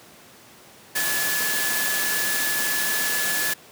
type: tone in noise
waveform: sine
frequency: 1716 Hz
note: A6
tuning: 44 cents flat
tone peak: -26 dBFS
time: 0.95-3.54 s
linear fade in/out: 10 ms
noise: white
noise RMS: -25 dBFS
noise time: 0.95-3.54 s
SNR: -4 dB
effects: pink hiss -48 dBFS RMS until 3.71 s + high-pass 150 Hz 12 dB/octave